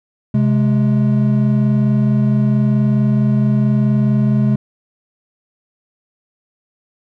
triangle tone pair together, 130.9 / 210 Hz, C3 / G#3, +1 / +19 cents, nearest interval minor sixth, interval 818 cents, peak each -12 dBFS, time 0.34-4.56 s, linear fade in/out 5 ms, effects none

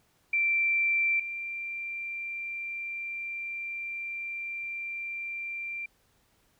sine tone pair in turn, 2349 / 2364 Hz, D7 / D7, 0 / +11 cents, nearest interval unison, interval 11 cents, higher second, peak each -23 / -33 dBFS, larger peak first, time 0.33-1.2 / 1.2-5.86 s, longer second, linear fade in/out 5 ms, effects pink hiss -68 dBFS RMS until 6.59 s

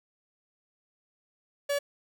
45% pulse tone, 570 Hz, C#5, 48 cents sharp, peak -26 dBFS, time 1.69-1.79 s, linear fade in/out 10 ms, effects none

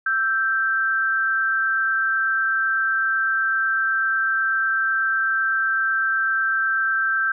sine tone pair together, 1325.8 / 1568 Hz, E6 / G6, +10 / 0 cents, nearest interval minor third, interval 290 cents, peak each -25 / -19 dBFS, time 0.06-7.32 s, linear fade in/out 5 ms, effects none

